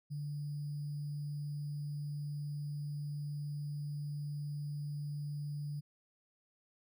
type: tone with sample-and-hold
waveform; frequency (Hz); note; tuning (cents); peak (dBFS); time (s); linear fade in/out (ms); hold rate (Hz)
sine; 146.5; D3; -4; -37; 0.1-5.81; 20; 4900
effects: none